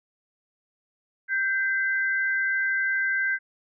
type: tone pair together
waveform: sine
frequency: 1568 / 2035 Hz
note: G6 / C7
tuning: 0 / -49 cents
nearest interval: perfect fourth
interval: 451 cents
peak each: -23 / -29 dBFS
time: 1.28-3.39 s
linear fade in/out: 50 ms
effects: none